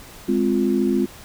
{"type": "chord", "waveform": "sine", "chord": "F minor", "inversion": "first", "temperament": "equal", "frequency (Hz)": [207.7, 261.6, 349.2], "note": ["Ab3", "C4", "F4"], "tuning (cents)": [0, 0, 0], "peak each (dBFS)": -21, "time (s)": [0.28, 1.06], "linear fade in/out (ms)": 10, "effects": ["pink hiss -42 dBFS RMS until 1.24 s"]}